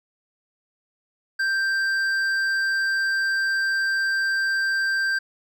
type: tone with hard clipping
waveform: sine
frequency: 1573 Hz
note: G6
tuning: 6 cents sharp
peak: -22 dBFS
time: 1.39-5.19 s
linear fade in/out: 10 ms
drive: 7 dB
effects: none